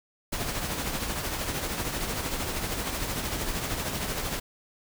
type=noise with tremolo; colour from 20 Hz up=pink; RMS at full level=-29 dBFS; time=0.32-4.4 s; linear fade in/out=10 ms; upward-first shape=triangle; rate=13 Hz; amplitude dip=50%; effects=none